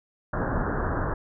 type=low-pass noise; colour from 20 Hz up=pink; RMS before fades=-27 dBFS; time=0.33-1.14 s; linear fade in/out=5 ms; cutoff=1700 Hz; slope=96 dB/octave; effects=none